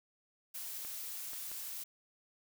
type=noise; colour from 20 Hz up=blue; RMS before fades=-43 dBFS; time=0.54-1.84 s; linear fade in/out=10 ms
type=clicks; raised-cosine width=0.5 ms; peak=-37 dBFS; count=3; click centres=0.849 / 1.333 / 1.516 s
effects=none